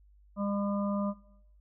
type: harmonic tone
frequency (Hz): 201.7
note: G3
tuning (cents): +50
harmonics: 1 / 3 / 5 / 6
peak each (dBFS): -30 / -36 / -42 / -41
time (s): 0.36-1.14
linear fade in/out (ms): 50
effects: noise-tail reverb RT60 0.7 s tail -17 dB re dry + added 50 Hz sine -57 dBFS peak until 1.6 s